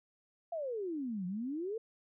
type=exponential two-way sweep; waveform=sine; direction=down then up; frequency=698.5 to 174.61 to 466.3 Hz; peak=-35 dBFS; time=0.52-1.78 s; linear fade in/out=5 ms; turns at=1.26 s; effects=none